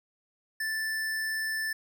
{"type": "tone", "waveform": "square", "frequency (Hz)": 1761, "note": "A6", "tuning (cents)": 1, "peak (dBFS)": -30, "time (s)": [0.6, 1.73], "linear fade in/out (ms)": 5, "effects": []}